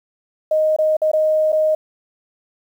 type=tone with dropouts; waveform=sine; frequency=622 Hz; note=D#5; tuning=1 cent flat; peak=-13 dBFS; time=0.51-1.75 s; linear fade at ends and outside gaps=5 ms; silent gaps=0.764-0.786 / 0.968-1.017 / 1.116-1.133 / 1.521-1.527 s; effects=8-bit